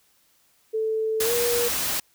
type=tone with pitch glide; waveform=sine; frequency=440 to 477.1 Hz; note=A4 to A#4; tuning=0 to +40 cents; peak=-22 dBFS; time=0.73-1.69 s; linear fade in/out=20 ms; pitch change=+140 cents; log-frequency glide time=1.23-1.32 s
type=noise; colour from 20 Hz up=white; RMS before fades=-26 dBFS; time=1.2-2 s; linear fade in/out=5 ms
effects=white hiss -63 dBFS RMS until 2.14 s